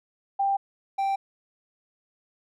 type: tone pair in turn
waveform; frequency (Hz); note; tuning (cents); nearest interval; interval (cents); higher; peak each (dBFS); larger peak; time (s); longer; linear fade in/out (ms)
sine / triangle; 790 / 783.6; G5 / G5; +13 / -1; unison; 14; first; -21; neither; 0.39-0.57 / 0.98-1.16; neither; 10
effects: none